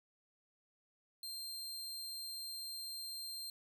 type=tone; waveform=sawtooth; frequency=4172 Hz; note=C8; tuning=6 cents flat; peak=-40 dBFS; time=1.23-3.5 s; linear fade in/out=2 ms; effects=none